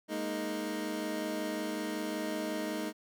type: chord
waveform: 25% pulse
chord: Ab suspended second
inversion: none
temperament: equal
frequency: 207.7 / 233.1 / 311.1 Hz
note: Ab3 / Bb3 / Eb4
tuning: 0 / 0 / 0 cents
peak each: -36 / -37 / -32 dBFS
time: 0.08-2.93 s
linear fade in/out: 50 ms
effects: none